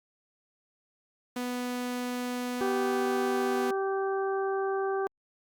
sawtooth tone, 247.1 Hz, B3, 1 cent sharp, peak -27 dBFS, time 1.36-3.71 s, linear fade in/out 5 ms
harmonic tone, 388.5 Hz, G4, 16 cents flat, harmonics 1 / 2 / 3 / 4, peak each -28 / -34 / -38 / -40 dBFS, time 2.61-5.07 s, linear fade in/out 0 ms
effects Opus 48 kbps

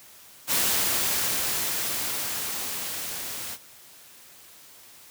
white noise with level ramp, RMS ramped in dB -23 to -35 dBFS, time 0.47-3.58 s, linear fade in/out 50 ms, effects white hiss -50 dBFS RMS until 5.1 s + high-pass 60 Hz 12 dB/octave

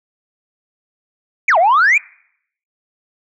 sine exponential two-way sweep, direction down then up, 2489 to 628 to 2489 Hz, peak -7 dBFS, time 1.48-1.98 s, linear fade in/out 5 ms, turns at 1.58 s, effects noise-tail reverb RT60 0.7 s tail -26 dB re dry + tanh soft clip ceiling -6 dBFS

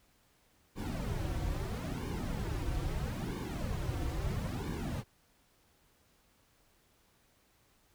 brown noise with flanger, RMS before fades -36 dBFS, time 0.75-5.04 s, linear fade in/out 50 ms, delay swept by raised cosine 1.5 to 4.9 ms, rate 0.76 Hz, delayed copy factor -0.85, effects pink hiss -69 dBFS RMS until 7.94 s

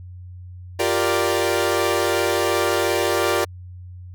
sawtooth chord, G minor seventh, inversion third, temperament equal, 349.2 / 392 / 466.2 / 587.3 Hz, F4 / G4 / Bb4 / D5, 0 / 0 / 0 / 0 cents, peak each -20 dBFS, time 0.79-3.45 s, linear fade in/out 10 ms, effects added 90 Hz sine -35 dBFS peak until 4.14 s

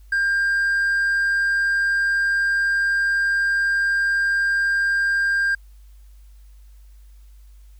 sine tone with hard clipping, 1598 Hz, G6, 33 cents sharp, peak -18 dBFS, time 0.12-5.55 s, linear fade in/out 5 ms, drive 2 dB, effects added 50 Hz sine -43 dBFS peak until 7.79 s + white hiss -63 dBFS RMS until 7.79 s

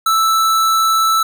square tone, 1318.5 Hz, E6, in tune, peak -12 dBFS, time 0.06-1.23 s, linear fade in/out 5 ms, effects none

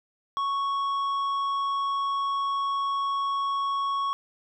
triangle tone with tanh clipping, 1108.7 Hz, C#6, in tune, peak -26 dBFS, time 0.37-4.13 s, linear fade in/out 0 ms, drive 11 dB, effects none

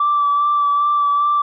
sine tone with vibrato, 1163 Hz, D6, 17 cents flat, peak -12 dBFS, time 0-1.42 s, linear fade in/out 5 ms, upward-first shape sine, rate 2.5 Hz, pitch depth 18 cents each way, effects tanh soft clip ceiling -9 dBFS

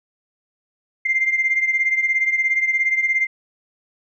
sine beating tone pair, 2093 / 2110 Hz, C7 / C7, 0 / +14 cents, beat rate 17 Hz, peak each -17 / -22 dBFS, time 1.05-3.27 s, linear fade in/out 10 ms, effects tanh soft clip ceiling -9 dBFS

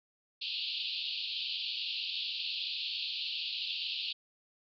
white band-pass noise, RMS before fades -37 dBFS, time 0.41-4.13 s, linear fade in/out 10 ms, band 2600 to 4600 Hz, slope 96 dB/octave, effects none

